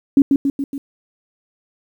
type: tone with echo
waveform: sine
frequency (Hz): 277.2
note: C#4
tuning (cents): 0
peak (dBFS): -6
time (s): 0.17-0.22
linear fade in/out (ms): 2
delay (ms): 140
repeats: 4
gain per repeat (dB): -4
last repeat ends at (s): 0.78
effects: 8-bit